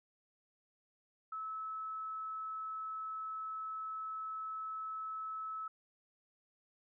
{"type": "tone", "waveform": "sine", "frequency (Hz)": 1300, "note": "E6", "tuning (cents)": -24, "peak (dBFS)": -39, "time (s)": [1.32, 5.68], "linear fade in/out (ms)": 5, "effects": []}